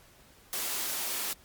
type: high-pass noise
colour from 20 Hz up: white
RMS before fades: -33 dBFS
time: 0.53-1.33 s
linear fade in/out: 0 ms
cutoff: 240 Hz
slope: 12 dB/octave
effects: pink hiss -58 dBFS RMS until 1.44 s + MP3 96 kbps